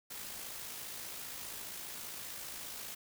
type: noise with amplitude modulation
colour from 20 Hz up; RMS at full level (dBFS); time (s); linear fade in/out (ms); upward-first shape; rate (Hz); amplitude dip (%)
white; -43; 0.1-2.95; 10; sine; 55; 35
effects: none